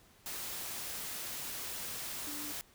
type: tone in noise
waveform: sine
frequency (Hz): 294.5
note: D4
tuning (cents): +5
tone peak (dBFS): -46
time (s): 2.27-2.52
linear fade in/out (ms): 0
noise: white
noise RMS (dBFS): -41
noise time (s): 0.26-2.61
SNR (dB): -8
effects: pink hiss -63 dBFS RMS until 2.74 s